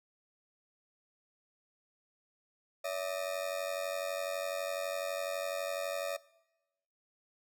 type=ring-modulated tone; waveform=40% pulse; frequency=614 Hz; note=D#5; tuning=23 cents flat; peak=-30 dBFS; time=2.84-6.17 s; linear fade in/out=10 ms; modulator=46 Hz; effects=noise-tail reverb RT60 1.0 s tail -22 dB re dry